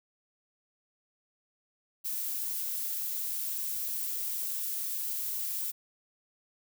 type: noise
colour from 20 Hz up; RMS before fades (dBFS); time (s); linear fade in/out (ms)
violet; -34; 2.04-5.72; 20
effects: none